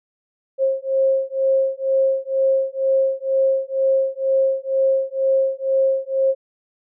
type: beating tone pair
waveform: sine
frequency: 534 / 536.1 Hz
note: C5 / C5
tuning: +35 / +42 cents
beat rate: 2.1 Hz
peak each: -19 dBFS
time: 0.58-6.35 s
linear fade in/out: 50 ms
effects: none